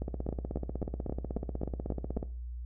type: two click trains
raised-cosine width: 2 ms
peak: -22 / -19 dBFS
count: 37 / 8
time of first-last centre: 0.02-2.229 / 0.29-2.172 s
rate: 16.3 / 3.72 Hz
effects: noise-tail reverb RT60 0.4 s tail -18 dB re dry + added 60 Hz sine -37 dBFS peak until 2.65 s